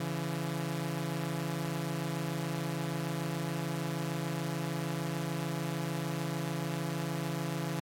sawtooth tone pair together, 141.19 / 167.9 Hz, C#3 / E3, +32 / +32 cents, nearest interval minor third, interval 300 cents, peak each -32 / -31 dBFS, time 0-7.8 s, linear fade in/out 5 ms, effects AAC 64 kbps

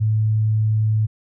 sine tone, 108.6 Hz, A2, 22 cents flat, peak -15 dBFS, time 0-1.07 s, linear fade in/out 20 ms, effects none

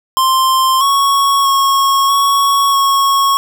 square tone with pitch steps, 1050 / 1108 / 1095 / 1112 / 1101 Hz, C6 / C#6 / C#6 / C#6 / C#6, +6 / -1 / -22 / +5 / -12 cents, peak -10 dBFS, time 0.17-3.37 s, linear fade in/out 0 ms, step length 640 ms, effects none

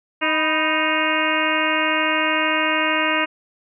harmonic tone with a mistuned harmonic, 311.1 Hz, D#4, in tune, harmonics 1 / 2 / 3 / 4 / 5 / 6 / 7 / 8 / 9, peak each -26 / -26 / -26 / -26 / -26 / -26 / -26 / -26 / -26 dBFS, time 0.21-3.26 s, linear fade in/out 20 ms, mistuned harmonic 3, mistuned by +84 cents, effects none

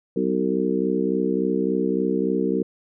harmonic tone with a mistuned harmonic, 63.5 Hz, B1, 49 cents sharp, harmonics 3 / 4 / 5 / 6 / 7, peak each -26 / -26 / -26 / -26 / -26 dBFS, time 0.16-2.63 s, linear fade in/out 5 ms, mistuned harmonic 7, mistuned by +36 cents, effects none

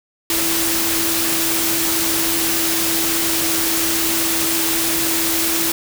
sine tone in noise, 329.6 Hz, E4, in tune, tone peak -24 dBFS, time 0.3-5.72 s, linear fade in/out 2 ms, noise white, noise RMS -19 dBFS, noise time 0.3-5.72 s, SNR -8 dB, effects none

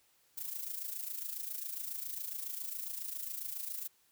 violet noise with amplitude modulation, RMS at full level -38 dBFS, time 0.37-3.88 s, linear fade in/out 10 ms, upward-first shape sine, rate 27.3 Hz, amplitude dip 65%, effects white hiss -70 dBFS RMS until 4.11 s

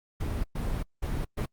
brown noise bursts at uneven times, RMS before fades -30 dBFS, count 4, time 0.2-0.44 / 0.55-0.83 / 1.02-1.25 / 1.37-1.46 s, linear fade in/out 10 ms, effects noise-tail reverb RT60 0.1 s tail -26 dB re dry + Opus 48 kbps

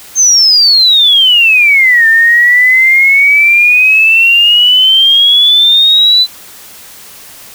sine exponential two-way sweep, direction down then up, 6400 to 1790 to 4027 Hz, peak -3 dBFS, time 0.15-6.27 s, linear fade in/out 50 ms, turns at 2.07 s, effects white hiss -33 dBFS RMS until 7.54 s

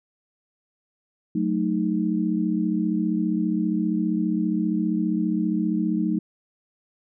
sine chord, D# diminished, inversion first, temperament equal, 185 / 220 / 311.1 Hz, F#3 / A3 / D#4, 0 / 0 / 0 cents, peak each -25 dBFS, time 1.35-6.19 s, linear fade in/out 5 ms, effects none

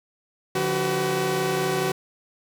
sawtooth tone cluster, 144.4 / 176.7 / 378.2 / 497.1 Hz, D3 / F3 / F#4 / B4, -29 / +21 / +38 / +11 cents, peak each -27 / -27 / -20 / -27 dBFS, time 0.55-1.92 s, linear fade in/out 5 ms, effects none

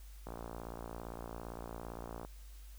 click train, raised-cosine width 1 ms, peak -30 dBFS, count 115, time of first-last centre 0.27-2.249 s, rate 57.6 Hz, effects added 50 Hz sine -49 dBFS peak until 2.78 s + white hiss -63 dBFS RMS until 2.78 s

